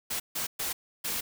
white noise bursts at uneven times, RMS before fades -32 dBFS, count 4, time 0.1-0.2 / 0.35-0.47 / 0.59-0.73 / 1.04-1.21 s, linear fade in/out 10 ms, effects none

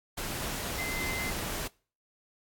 sine tone in noise, 2065 Hz, C7, 23 cents flat, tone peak -34 dBFS, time 0.78-1.31 s, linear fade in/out 10 ms, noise pink, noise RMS -35 dBFS, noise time 0.17-1.68 s, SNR -2 dB, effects noise-tail reverb RT60 0.4 s tail -24 dB re dry + AAC 64 kbps

